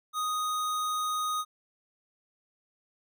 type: tone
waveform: square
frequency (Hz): 1244.5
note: D#6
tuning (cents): 0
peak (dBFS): -29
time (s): 0.13-1.45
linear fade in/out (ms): 50
effects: none